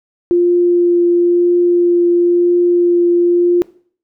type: tone with vibrato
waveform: sine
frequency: 349.2 Hz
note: F4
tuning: in tune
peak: -8 dBFS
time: 0.31-3.62 s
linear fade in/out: 0 ms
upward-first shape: triangle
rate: 0.99 Hz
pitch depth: 10 cents each way
effects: noise-tail reverb RT60 0.5 s tail -20 dB re dry